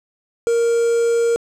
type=tone with quantisation; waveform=triangle; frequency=466.2 Hz; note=A#4; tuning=in tune; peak=-12 dBFS; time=0.47-1.36 s; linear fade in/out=0 ms; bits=5; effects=low-pass 9000 Hz 12 dB/octave